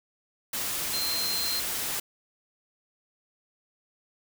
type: tone in noise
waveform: sine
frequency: 4144 Hz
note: C8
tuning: 17 cents flat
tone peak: -29 dBFS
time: 0.93-1.6 s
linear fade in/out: 5 ms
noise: white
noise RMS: -31 dBFS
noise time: 0.53-2 s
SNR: -1 dB
effects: none